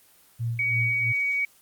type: tone with tremolo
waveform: sine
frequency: 116.54 Hz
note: A#2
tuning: in tune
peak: -24 dBFS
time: 0.39-1.13 s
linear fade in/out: 20 ms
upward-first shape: sine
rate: 3 Hz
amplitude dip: 80%
type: tone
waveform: sine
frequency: 2255 Hz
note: C#7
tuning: 29 cents sharp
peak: -22 dBFS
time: 0.59-1.45 s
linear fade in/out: 2 ms
effects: white hiss -57 dBFS RMS until 1.61 s + Opus 24 kbps